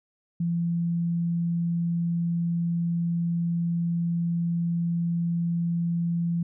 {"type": "tone", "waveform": "sine", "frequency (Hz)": 170, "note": "F3", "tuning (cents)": -46, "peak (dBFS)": -23, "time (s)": [0.4, 6.43], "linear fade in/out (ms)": 5, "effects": []}